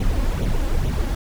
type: noise with flanger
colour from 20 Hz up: brown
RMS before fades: -20 dBFS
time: 0-1.15 s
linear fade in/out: 5 ms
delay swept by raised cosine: 0.3 to 3.7 ms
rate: 2.3 Hz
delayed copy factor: +0.6
effects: none

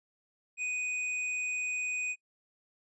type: tone with tanh clipping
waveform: triangle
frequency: 2489 Hz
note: D#7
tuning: in tune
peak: -33 dBFS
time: 0.57-2.16 s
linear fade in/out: 50 ms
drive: 17 dB
effects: noise-tail reverb RT60 0.1 s tail -26 dB re dry + resampled to 22050 Hz

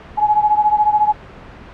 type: beating tone pair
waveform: sine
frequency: 840 / 854 Hz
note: G#5 / G#5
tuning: +19 / +48 cents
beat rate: 14 Hz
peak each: -13 / -16 dBFS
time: 0.17-1.13 s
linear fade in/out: 20 ms
effects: pink hiss -37 dBFS RMS until 1.73 s + low-pass 2000 Hz 12 dB/octave

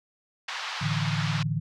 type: band-pass noise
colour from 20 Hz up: pink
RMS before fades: -34 dBFS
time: 0.48-1.43 s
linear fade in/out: 5 ms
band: 890 to 5000 Hz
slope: 24 dB/octave
type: chord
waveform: sine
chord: A suspended fourth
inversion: none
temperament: just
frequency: 110 / 146.67 / 165 Hz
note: A2 / D3 / E3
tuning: 0 / -2 / +2 cents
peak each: -31 / -28 / -30 dBFS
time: 0.81-1.6 s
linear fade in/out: 10 ms
effects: none

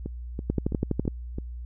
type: two click trains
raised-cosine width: 3 ms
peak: -11 / -19 dBFS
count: 8 / 5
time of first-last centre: 0.5-1.079 / 0.06-1.385 s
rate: 12.1 / 3.02 Hz
effects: added 60 Hz sine -34 dBFS peak until 1.65 s

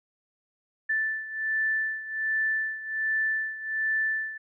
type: beating tone pair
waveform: sine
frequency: 1760 / 1761.3 Hz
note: A6 / A6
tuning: 0 / +1 cents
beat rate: 1.3 Hz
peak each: -27 / -31 dBFS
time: 0.89-4.38 s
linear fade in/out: 10 ms
effects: none

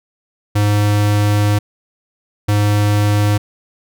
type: tone pair in turn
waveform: square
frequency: 103.7 / 103.7 Hz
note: G#2 / G#2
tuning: -2 / -2 cents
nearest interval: unison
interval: 0 cents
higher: neither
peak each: -12 dBFS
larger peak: neither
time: 0.55-1.59 / 2.48-3.38 s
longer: first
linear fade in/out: 10 ms
effects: none

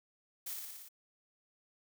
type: noise with echo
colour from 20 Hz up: blue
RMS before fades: -41 dBFS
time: 0.46-0.54 s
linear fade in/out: 10 ms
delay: 58 ms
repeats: 6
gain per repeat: -2 dB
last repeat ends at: 0.888 s
effects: none

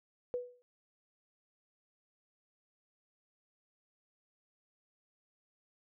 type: tone with exponential decay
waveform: sine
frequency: 491.9 Hz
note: B4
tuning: 7 cents flat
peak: -30 dBFS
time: 0.34-0.62 s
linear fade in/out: 0 ms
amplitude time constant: 60 ms
effects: none

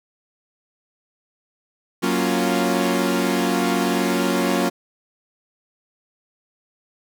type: chord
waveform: sawtooth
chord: Gb major seventh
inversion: none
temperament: equal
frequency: 185 / 233.1 / 277.2 / 349.2 Hz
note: Gb3 / Bb3 / Db4 / F4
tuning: 0 / 0 / 0 / 0 cents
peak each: -20 dBFS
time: 2.02-4.7 s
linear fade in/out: 20 ms
effects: none

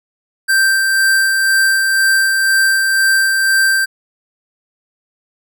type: tone with tremolo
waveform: square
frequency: 1568 Hz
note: G6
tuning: in tune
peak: -10 dBFS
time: 0.48-3.86 s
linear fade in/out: 20 ms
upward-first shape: sine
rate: 2 Hz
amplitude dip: 30%
effects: none

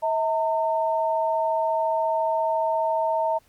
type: tone pair together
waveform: sine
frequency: 643 / 908.6 Hz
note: E5 / A#5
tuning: -43 / -45 cents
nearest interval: tritone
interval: 598 cents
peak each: -23 dBFS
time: 0.02-3.39 s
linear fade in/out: 20 ms
effects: pink hiss -61 dBFS RMS until 3.48 s + MP3 96 kbps

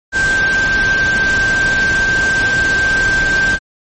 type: tone in noise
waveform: sine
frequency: 1568 Hz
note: G6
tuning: in tune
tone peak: -11 dBFS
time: 0.12-3.59 s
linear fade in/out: 50 ms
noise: pink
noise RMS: -21 dBFS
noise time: 0.12-3.59 s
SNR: +7 dB
effects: MP3 32 kbps

